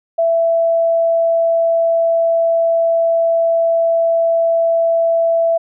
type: tone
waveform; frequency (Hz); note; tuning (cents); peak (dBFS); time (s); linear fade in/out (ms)
sine; 665; E5; +15; -11; 0.18-5.58; 10
effects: none